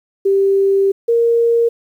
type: tone pair in turn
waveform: sine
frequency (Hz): 392 / 466.2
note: G4 / A#4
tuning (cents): 0 / 0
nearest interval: minor third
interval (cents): 300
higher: second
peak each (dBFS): -10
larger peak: neither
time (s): 0.25-0.92 / 1.08-1.69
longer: first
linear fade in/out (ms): 10
effects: 8-bit